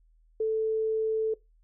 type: tone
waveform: sine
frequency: 440 Hz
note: A4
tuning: in tune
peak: -24 dBFS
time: 0.4-1.34 s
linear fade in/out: 5 ms
effects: noise-tail reverb RT60 0.2 s tail -21 dB re dry + added 40 Hz sine -59 dBFS peak until 1.63 s